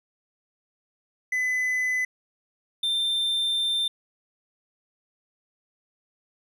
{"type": "tone pair in turn", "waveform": "triangle", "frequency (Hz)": [2010, 3581], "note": ["B6", "A7"], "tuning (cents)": [30, 30], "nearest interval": "minor seventh", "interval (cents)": 1000, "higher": "second", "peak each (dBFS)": -21, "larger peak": "neither", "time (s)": [[1.32, 2.05], [2.83, 3.88]], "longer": "second", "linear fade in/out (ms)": 5, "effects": []}